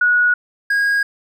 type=tone pair in turn; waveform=sine / triangle; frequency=1459 / 1637.7 Hz; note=F#6 / G#6; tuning=-25 / -25 cents; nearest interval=major second; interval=200 cents; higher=second; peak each=-11 / -12 dBFS; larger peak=first; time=0.01-0.34 / 0.7-1.03 s; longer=neither; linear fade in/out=5 ms; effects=none